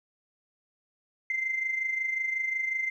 sine tone with amplitude modulation, 2081 Hz, C7, 10 cents flat, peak -24 dBFS, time 1.3-2.9 s, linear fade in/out 2 ms, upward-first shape sine, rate 25.5 Hz, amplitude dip 60%, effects tanh soft clip ceiling -20 dBFS + 11-bit

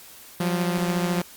sawtooth beating tone pair, 174.9 / 188.9 Hz, F3 / F#3, +3 / +36 cents, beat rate 14 Hz, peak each -19 / -25 dBFS, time 0.4-1.22 s, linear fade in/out 5 ms, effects white hiss -46 dBFS RMS until 1.36 s + Opus 48 kbps

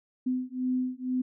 sine beating tone pair, 253.3 / 255.4 Hz, B3 / C4, +44 / -42 cents, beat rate 2.1 Hz, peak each -30 dBFS, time 0.26-1.22 s, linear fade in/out 10 ms, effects none

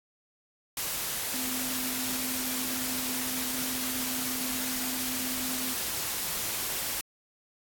sine tone in noise, 255.8 Hz, C4, 39 cents flat, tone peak -37 dBFS, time 1.34-5.73 s, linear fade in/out 2 ms, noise white, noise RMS -32 dBFS, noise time 0.77-7.01 s, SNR -8 dB, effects AAC 64 kbps

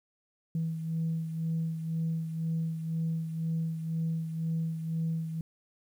sine beating tone pair, 162.3 / 164.3 Hz, E3 / E3, -27 / -5 cents, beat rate 2 Hz, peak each -29 / -37 dBFS, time 0.55-5.41 s, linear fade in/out 2 ms, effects tanh soft clip ceiling -24 dBFS + 10-bit

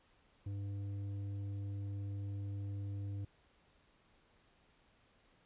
triangle tone with tanh clipping, 100 Hz, G2, 35 cents sharp, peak -40 dBFS, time 0.46-3.25 s, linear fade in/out 5 ms, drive 12 dB, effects pink hiss -70 dBFS RMS until 5.45 s + resampled to 8000 Hz

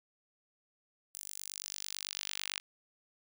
sawtooth tone with high-pass filter sweep, 49 Hz, G1, in tune, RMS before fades -42 dBFS, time 1.14-2.6 s, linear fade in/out 10 ms, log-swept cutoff 8900 to 2600 Hz, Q 1.3, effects none

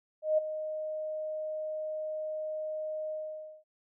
sine tone with ADSR envelope, 620 Hz, D#5, 6 cents flat, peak -21 dBFS, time 0.22-3.64 s, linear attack 160 ms, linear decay 11 ms, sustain -12 dB, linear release 530 ms, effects none

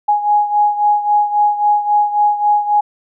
sine beating tone pair, 830.6 / 834.3 Hz, G#5 / G#5, 0 / +8 cents, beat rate 3.7 Hz, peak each -12 / -17 dBFS, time 0.08-2.81 s, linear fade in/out 10 ms, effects none

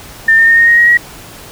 sine tone with pitch steps, 1800 / 1817.8 / 1835.7 / 1853.8 / 1872.1 / 1890.6 / 1909.2 Hz, A6 / A#6 / A#6 / A#6 / A#6 / A#6 / A#6, +39 / -44 / -27 / -10 / +7 / +24 / +41 cents, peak -4 dBFS, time 0.28-0.973 s, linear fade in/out 5 ms, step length 99 ms, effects pink hiss -33 dBFS RMS until 1.51 s

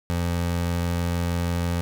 25% pulse tone, 86.3 Hz, F2, 20 cents flat, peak -19 dBFS, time 0.1-1.81 s, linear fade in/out 0 ms, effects none

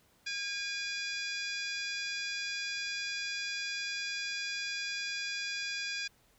harmonic tone with a mistuned harmonic, 811 Hz, G#5, 41 cents flat, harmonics 2 / 3 / 4 / 5 / 6 / 7 / 8 / 9, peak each -40 / -39 / -44 / -50 / -40 / -47 / -52 / -52 dBFS, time 0.26-6.08 s, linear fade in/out 10 ms, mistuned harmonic 4, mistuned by +81 cents, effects pink hiss -67 dBFS RMS until 6.38 s

